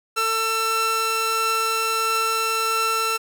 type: tone pair together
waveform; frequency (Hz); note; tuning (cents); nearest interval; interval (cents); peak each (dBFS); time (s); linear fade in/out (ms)
sawtooth; 447.5 / 1341; A4 / E6; +29 / +29; octave + perfect fifth; 1900; -24 / -17; 0.16-3.18; 20
effects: none